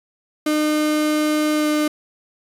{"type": "tone with pitch glide", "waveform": "35% pulse", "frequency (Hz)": [304.1, 302], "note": ["D#4", "D4"], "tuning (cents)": [-40, 48], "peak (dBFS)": -15, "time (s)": [0.46, 1.88], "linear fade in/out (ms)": 5, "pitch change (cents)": -12, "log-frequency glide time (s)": [1.54, 1.68], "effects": ["resampled to 32000 Hz"]}